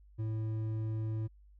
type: tone with hard clipping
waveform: triangle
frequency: 109.8 Hz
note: A2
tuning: 3 cents flat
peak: -34 dBFS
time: 0.18-1.28 s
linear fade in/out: 20 ms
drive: 10 dB
effects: added 50 Hz sine -56 dBFS peak until 1.59 s